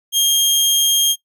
sawtooth tone, 3224 Hz, G7, 48 cents sharp, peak -9 dBFS, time 0.12-1.16 s, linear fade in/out 50 ms, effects noise-tail reverb RT60 0.1 s tail -17 dB re dry

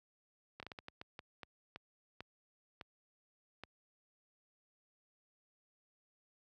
slowing click train, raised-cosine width 0.3 ms, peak -30 dBFS, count 13, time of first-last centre 0.6-3.636 s, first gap 28 ms, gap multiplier 1.36, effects high-pass 60 Hz 12 dB/octave

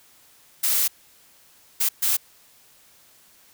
blue noise bursts at uneven times, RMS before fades -21 dBFS, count 3, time 0.63-0.88 / 1.8-1.89 / 2.02-2.17 s, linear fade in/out 10 ms, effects white hiss -55 dBFS RMS until 3.53 s

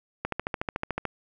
click train, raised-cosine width 0.5 ms, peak -13 dBFS, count 12, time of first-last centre 0.25-1.053 s, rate 13.7 Hz, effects none

